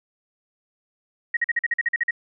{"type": "tone bursts", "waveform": "sine", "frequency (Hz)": 1887, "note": "A#6", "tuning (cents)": 21, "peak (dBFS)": -18, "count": 11, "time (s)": [1.34, 2.109], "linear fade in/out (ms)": 5, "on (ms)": 29, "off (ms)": 45, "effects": []}